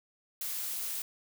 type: noise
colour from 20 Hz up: blue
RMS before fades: -36 dBFS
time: 0.41-1.02 s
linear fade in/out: 2 ms
effects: none